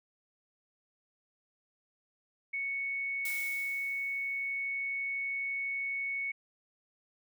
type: tone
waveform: sine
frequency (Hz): 2217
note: C#7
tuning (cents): 0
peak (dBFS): -32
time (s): 2.53-6.32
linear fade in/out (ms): 10
type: noise with exponential decay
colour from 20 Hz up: blue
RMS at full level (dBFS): -39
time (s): 3.25-4.68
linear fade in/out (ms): 2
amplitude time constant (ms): 310
effects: none